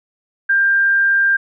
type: tone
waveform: sine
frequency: 1592 Hz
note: G6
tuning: 26 cents sharp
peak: -11 dBFS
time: 0.49-1.37 s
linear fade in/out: 10 ms
effects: none